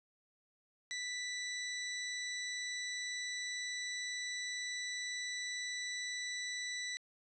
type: tone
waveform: 20% pulse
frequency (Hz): 1975.5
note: B6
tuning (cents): 0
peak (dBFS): -33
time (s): 0.91-6.97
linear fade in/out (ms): 0
effects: resampled to 24000 Hz + 12-bit